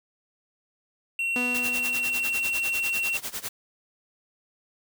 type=tone; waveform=triangle; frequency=2729 Hz; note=F7; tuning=41 cents flat; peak=-23 dBFS; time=1.19-3.17 s; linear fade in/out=2 ms
type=tone with exponential decay; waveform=sawtooth; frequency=246.9 Hz; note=B3; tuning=in tune; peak=-23 dBFS; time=1.36-2.88 s; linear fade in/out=2 ms; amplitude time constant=330 ms
type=noise with tremolo; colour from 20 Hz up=white; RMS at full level=-31 dBFS; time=1.54-3.49 s; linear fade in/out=10 ms; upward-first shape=sine; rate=10 Hz; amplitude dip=90%
effects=none